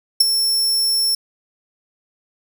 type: tone with ADSR envelope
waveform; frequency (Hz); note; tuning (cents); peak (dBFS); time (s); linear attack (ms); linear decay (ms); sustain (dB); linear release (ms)
sawtooth; 5400; E8; +41; -4; 0.2-1.15; 7; 19; -9; 4
effects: none